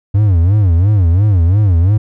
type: tone with vibrato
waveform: triangle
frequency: 94 Hz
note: F#2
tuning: 28 cents sharp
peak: -5 dBFS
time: 0.14-1.98 s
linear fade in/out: 10 ms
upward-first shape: sine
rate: 2.9 Hz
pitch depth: 230 cents each way
effects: none